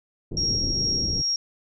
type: low-pass noise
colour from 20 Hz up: pink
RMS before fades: -30 dBFS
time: 0.31-1.22 s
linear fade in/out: 10 ms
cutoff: 400 Hz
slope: 24 dB/octave
type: tone with tremolo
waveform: sine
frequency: 5588 Hz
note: F8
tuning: in tune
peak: -21 dBFS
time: 0.37-1.36 s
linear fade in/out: 2 ms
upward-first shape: triangle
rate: 2.4 Hz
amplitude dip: 35%
effects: none